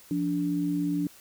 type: tone pair together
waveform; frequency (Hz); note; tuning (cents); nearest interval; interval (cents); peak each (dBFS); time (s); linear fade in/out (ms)
sine; 173.3 / 290.4; F3 / D4; -13 / -19; major sixth; 894; -30 / -26; 0.11-1.07; 2
effects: white hiss -53 dBFS RMS until 1.2 s